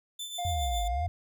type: tone with tremolo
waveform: sawtooth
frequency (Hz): 3531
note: A7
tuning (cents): +5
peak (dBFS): -31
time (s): 0.19-0.88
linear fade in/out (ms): 5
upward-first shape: triangle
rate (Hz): 7.3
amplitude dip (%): 60
type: tone with vibrato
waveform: triangle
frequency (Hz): 705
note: F5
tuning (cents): +16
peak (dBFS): -29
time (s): 0.38-1.07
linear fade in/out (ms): 10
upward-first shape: triangle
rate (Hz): 17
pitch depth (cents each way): 11
type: exponential two-way sweep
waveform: sine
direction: down then up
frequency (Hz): 92.4 to 49.96 to 92.4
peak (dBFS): -29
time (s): 0.45-1.08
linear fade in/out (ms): 0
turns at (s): 0.85
effects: none